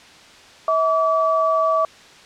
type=tone pair together; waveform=sine; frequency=645 / 1149.3 Hz; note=E5 / D6; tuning=-38 / -38 cents; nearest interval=minor seventh; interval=1000 cents; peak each=-18 dBFS; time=0.68-1.85 s; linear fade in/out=2 ms; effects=white hiss -45 dBFS RMS until 2.25 s + low-pass 5000 Hz 12 dB/octave